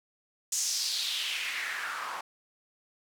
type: noise with band-pass filter sweep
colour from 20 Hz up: white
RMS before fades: -33 dBFS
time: 0.52-2.21 s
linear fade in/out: 5 ms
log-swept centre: 7000 to 1000 Hz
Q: 3.3
effects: none

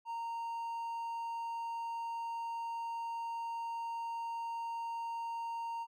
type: tone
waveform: triangle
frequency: 925 Hz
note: A#5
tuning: 14 cents flat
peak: -35 dBFS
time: 0.05-5.87 s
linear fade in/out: 50 ms
effects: none

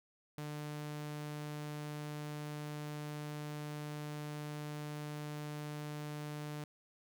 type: tone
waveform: sawtooth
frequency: 149.2 Hz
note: D3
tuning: 28 cents sharp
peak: -37 dBFS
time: 0.38-6.64 s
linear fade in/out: 0 ms
effects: none

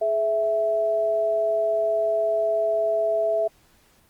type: tone pair together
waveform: sine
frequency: 423 / 659.3 Hz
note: G#4 / E5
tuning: +32 / 0 cents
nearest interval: minor sixth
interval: 768 cents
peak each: -28 / -20 dBFS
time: 0.01-3.48 s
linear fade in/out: 10 ms
effects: pink hiss -59 dBFS RMS until 4.09 s + Opus 32 kbps

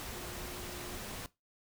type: tone in noise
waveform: sine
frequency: 356.1 Hz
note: F4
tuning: 34 cents sharp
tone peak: -48 dBFS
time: 0.13-0.97 s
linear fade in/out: 0 ms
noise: pink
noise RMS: -43 dBFS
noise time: 0-1.26 s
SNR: -8 dB
effects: noise-tail reverb RT60 0.2 s tail -18 dB re dry

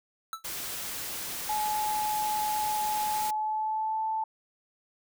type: tone with exponential decay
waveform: square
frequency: 1318.5 Hz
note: E6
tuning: in tune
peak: -30 dBFS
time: 0.33-0.44 s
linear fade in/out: 1 ms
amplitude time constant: 23 ms
type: noise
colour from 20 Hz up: white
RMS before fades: -36 dBFS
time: 0.44-3.31 s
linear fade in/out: 10 ms
type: tone with pitch glide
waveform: sine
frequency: 850 to 879 Hz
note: G#5 to A5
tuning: +40 to -2 cents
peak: -27 dBFS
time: 1.49-4.24 s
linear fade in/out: 5 ms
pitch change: +58 cents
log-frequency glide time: 3.06-4.03 s
effects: none

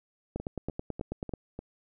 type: two click trains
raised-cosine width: 2 ms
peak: -24 / -20 dBFS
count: 5 / 10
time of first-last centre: 0.4-1.59 / 0.36-1.337 s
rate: 3.36 / 9.21 Hz
effects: none

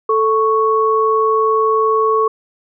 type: tone pair together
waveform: sine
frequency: 440 / 1108.7 Hz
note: A4 / C#6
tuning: 0 / 0 cents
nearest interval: octave + major third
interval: 1600 cents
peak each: -14 dBFS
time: 0.09-2.28 s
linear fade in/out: 5 ms
effects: none

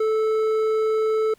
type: tone with hard clipping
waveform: triangle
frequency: 437.3 Hz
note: A4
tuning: 11 cents flat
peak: -20 dBFS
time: 0-1.34 s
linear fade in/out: 5 ms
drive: 10 dB
effects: pink hiss -59 dBFS RMS until 1.38 s

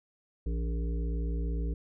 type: harmonic tone with a mistuned harmonic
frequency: 57.7 Hz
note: A#1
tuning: 17 cents flat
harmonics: 1 / 3 / 5 / 7 / 8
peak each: -29 / -39 / -43 / -46 / -47 dBFS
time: 0.46-1.74 s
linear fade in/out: 5 ms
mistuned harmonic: 3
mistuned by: -67 cents
effects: none

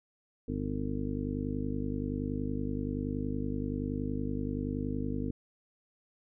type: harmonic tone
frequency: 50.6 Hz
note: G#1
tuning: 44 cents flat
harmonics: 1 / 2 / 3 / 4 / 5 / 6 / 7 / 9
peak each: -39 / -39 / -40 / -43 / -35 / -40 / -47 / -42 dBFS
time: 0.48-5.31 s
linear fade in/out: 5 ms
effects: none

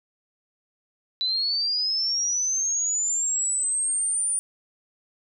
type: linear sweep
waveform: sine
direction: up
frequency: 3951 to 9397 Hz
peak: -22 dBFS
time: 1.21-4.39 s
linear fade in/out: 0 ms
effects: none

